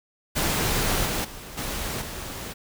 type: noise with level steps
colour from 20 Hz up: pink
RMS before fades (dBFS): -24 / -27 / -40 / -30 / -35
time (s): 0.35-2.54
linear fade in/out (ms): 20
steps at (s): 1.05 / 1.24 / 1.57 / 2.01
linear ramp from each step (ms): 10
effects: none